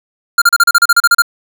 square tone bursts, 1400 Hz, F6, 4 cents sharp, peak -5 dBFS, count 12, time 0.38-1.221 s, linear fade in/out 5 ms, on 38 ms, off 35 ms, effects none

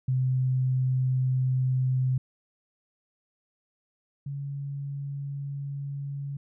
sine tone pair in turn, 129.2 / 140.43 Hz, C3 / C#3, -21 / +23 cents, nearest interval minor second, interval 144 cents, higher second, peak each -22 / -31 dBFS, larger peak first, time 0.08-2.18 / 4.26-6.37 s, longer second, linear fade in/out 5 ms, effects none

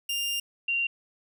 sawtooth / sine tone pair in turn, 2800 / 2766 Hz, F7 / F7, +4 / -17 cents, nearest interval unison, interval 21 cents, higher first, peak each -24 dBFS, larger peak neither, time 0.09-0.4 / 0.68-0.87 s, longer first, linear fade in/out 5 ms, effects none

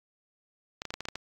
clicks, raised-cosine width 0.2 ms, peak -18 dBFS, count 8, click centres 0.819 / 0.853 / 0.905 / 0.94 / 1.006 / 1.054 / 1.086 / 1.156 s, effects AAC 64 kbps

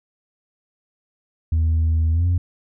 sine tone with pitch glide, 80.5 to 88.29 Hz, E2 to F2, -41 to +19 cents, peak -13 dBFS, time 1.52-2.38 s, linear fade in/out 5 ms, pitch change +160 cents, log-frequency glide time 2.12-2.26 s, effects tanh soft clip ceiling -14 dBFS

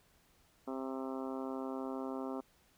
harmonic tone, 132.3 Hz, C3, 20 cents sharp, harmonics 2 / 3 / 4 / 5 / 6 / 7 / 8 / 9 / 10, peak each -40 / -44 / -46 / -48 / -50 / -51 / -52 / -53 / -54 dBFS, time 0.67-2.41 s, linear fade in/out 10 ms, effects pink hiss -69 dBFS RMS until 2.77 s

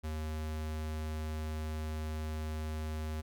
square tone, 77.78 Hz, D#2, in tune, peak -36 dBFS, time 0.03-3.22 s, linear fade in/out 20 ms, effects none

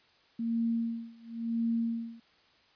sine tone with tremolo, 230.3 Hz, A#3, 21 cents flat, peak -26 dBFS, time 0.39-2.2 s, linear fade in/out 5 ms, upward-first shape sine, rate 0.95 Hz, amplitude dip 95%, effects white hiss -64 dBFS RMS until 2.75 s + resampled to 11025 Hz

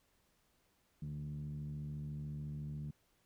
10% pulse tone with low-pass filter, 74 Hz, D2, 14 cents sharp, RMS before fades -43 dBFS, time 1.02-2.91 s, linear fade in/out 5 ms, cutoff 170 Hz, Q 7.8, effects pink hiss -75 dBFS RMS until 3.25 s

